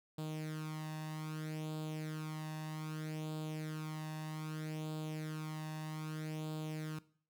sawtooth tone with flanger, 155.56 Hz, D#3, in tune, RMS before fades -42 dBFS, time 0.18-6.99 s, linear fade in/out 5 ms, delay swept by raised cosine 0.25 to 1.12 ms, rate 0.63 Hz, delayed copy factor +0.65, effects noise-tail reverb RT60 0.5 s tail -19 dB re dry

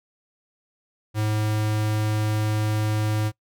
square tone, 107.2 Hz, A2, 45 cents flat, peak -22 dBFS, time 1.14-3.32 s, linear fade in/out 50 ms, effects noise-tail reverb RT60 0.1 s tail -22 dB re dry

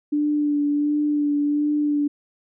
sine tone with vibrato, 293.7 Hz, D4, in tune, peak -18 dBFS, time 0.12-2.08 s, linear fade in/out 10 ms, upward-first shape sine, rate 1.4 Hz, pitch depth 20 cents each way, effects none

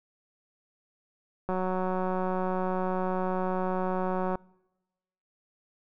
click train, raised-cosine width 1 ms, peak -17 dBFS, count 531, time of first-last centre 1.49-4.355 s, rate 185 Hz, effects noise-tail reverb RT60 1.0 s tail -25 dB re dry

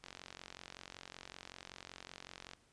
click train, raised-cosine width 0.2 ms, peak -30 dBFS, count 114, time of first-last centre 0.04-2.534 s, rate 45.3 Hz, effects pink hiss -70 dBFS RMS until 2.72 s + resampled to 22050 Hz

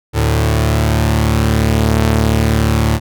sawtooth tone pair together, 74.2 / 111.17 Hz, D2 / A2, +18 / +18 cents, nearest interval perfect fifth, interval 700 cents, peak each -10 dBFS, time 0.13-3 s, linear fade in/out 50 ms, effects none

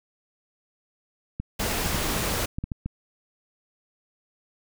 clicks, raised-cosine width 5 ms, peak -17 dBFS, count 7, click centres 1.4 / 1.861 / 1.947 / 2.585 / 2.64 / 2.718 / 2.86 s
pink noise, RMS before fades -27 dBFS, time 1.59-2.46 s, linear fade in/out 10 ms
effects none

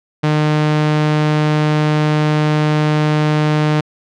sawtooth tone, 152 Hz, D#3, 40 cents flat, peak -8 dBFS, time 0.23-3.81 s, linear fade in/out 10 ms, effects low-pass 4000 Hz 12 dB/octave

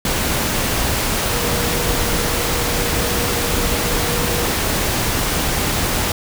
sine tone in noise, 478.1 Hz, A#4, 44 cents sharp, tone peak -27 dBFS, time 1.32-4.52 s, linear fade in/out 2 ms, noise pink, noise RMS -19 dBFS, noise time 0.05-6.12 s, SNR -11 dB, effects none

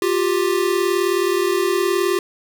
square tone pair together, 352.9 / 392 Hz, F4 / G4, +18 / 0 cents, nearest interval major second, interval 182 cents, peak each -20 dBFS, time 0.02-2.19 s, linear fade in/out 2 ms, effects none

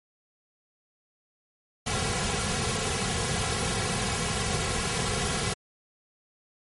pink noise with comb filter, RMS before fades -28 dBFS, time 1.86-5.54 s, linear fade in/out 10 ms, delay 3.3 ms, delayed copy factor -0.85, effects MP3 48 kbps

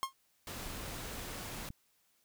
45% pulse tone with exponential decay, 1071 Hz, C6, 40 cents sharp, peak -28 dBFS, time 0.03-0.13 s, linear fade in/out 0 ms, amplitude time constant 21 ms
pink noise, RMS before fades -43 dBFS, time 0.47-1.69 s, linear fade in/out 2 ms
click, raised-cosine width 5 ms, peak -32 dBFS, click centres 1.704 s
effects white hiss -73 dBFS RMS until 2.24 s

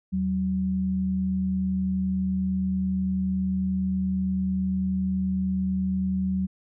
sine tone pair together, 79.17 / 188.3 Hz, D#2 / F#3, +31 / +31 cents, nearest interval octave + minor third, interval 1500 cents, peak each -33 / -23 dBFS, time 0.12-6.47 s, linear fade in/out 20 ms, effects none

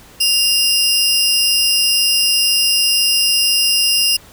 sawtooth tone pair together, 2794 / 5048 Hz, F7 / D#8, 0 / +24 cents, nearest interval minor seventh, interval 1024 cents, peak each -12 dBFS, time 0.2-4.17 s, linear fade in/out 10 ms, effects pink hiss -43 dBFS RMS until 4.32 s

